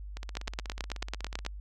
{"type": "two click trains", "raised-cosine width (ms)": 0.2, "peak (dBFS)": [-23, -15], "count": [22, 11], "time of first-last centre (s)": [[0.17, 1.45], [0.37, 1.464]], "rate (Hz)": [16.4, 9.14], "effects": ["added 50 Hz sine -39 dBFS peak until 1.6 s"]}